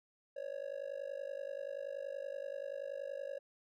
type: tone with amplitude modulation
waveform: triangle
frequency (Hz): 555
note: C#5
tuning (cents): +2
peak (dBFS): -34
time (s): 0.36-3.39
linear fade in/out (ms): 10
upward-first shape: sine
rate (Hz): 50.5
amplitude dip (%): 95
effects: none